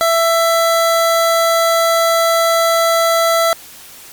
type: tone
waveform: 25% pulse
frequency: 665 Hz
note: E5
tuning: 15 cents sharp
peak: -7 dBFS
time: 0.01-3.53 s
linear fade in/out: 0 ms
effects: white hiss -37 dBFS RMS until 4.12 s + MP3 96 kbps